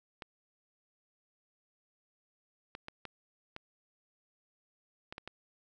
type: clicks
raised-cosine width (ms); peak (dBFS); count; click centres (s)
0.3; -26; 8; 0.222 / 2.751 / 2.884 / 3.053 / 3.564 / 5.125 / 5.181 / 5.276
effects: none